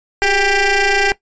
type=ring-modulated tone; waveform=15% pulse; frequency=392 Hz; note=G4; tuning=in tune; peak=-3 dBFS; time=0.22-1.12 s; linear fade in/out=0 ms; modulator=1190 Hz; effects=noise-tail reverb RT60 0.1 s tail -17 dB re dry + resampled to 16000 Hz